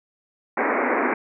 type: band-pass noise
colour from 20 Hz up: pink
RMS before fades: -22 dBFS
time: 0.57-1.14 s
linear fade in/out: 5 ms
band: 230 to 2300 Hz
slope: 96 dB/octave
effects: none